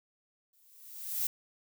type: noise with exponential growth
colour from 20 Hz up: violet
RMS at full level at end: -29 dBFS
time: 0.53-1.27 s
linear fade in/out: 2 ms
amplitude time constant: 160 ms
effects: none